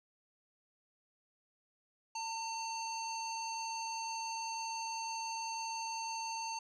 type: tone with low-pass filter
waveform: square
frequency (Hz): 903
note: A5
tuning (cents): +45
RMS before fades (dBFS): -40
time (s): 2.15-6.59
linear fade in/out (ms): 5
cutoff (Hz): 5700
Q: 7.4
effects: none